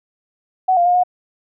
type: tone with pitch steps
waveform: sine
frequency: 748 / 696 / 713 / 723 Hz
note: F#5 / F5 / F5 / F#5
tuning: +19 / -6 / +36 / -40 cents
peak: -11 dBFS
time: 0.68-1.036 s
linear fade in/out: 10 ms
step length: 89 ms
effects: none